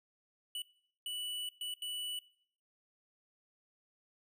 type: tone bursts at uneven times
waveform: square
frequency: 2960 Hz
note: F#7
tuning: in tune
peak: -38 dBFS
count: 4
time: 0.55-0.62 / 1.06-1.49 / 1.61-1.74 / 1.82-2.19 s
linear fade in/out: 2 ms
effects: noise-tail reverb RT60 0.6 s tail -20 dB re dry